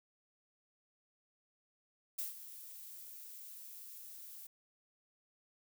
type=noise with ADSR envelope; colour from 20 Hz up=violet; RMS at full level=-38 dBFS; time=2.18-4.47 s; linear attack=9 ms; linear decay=140 ms; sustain=-13 dB; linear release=6 ms; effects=none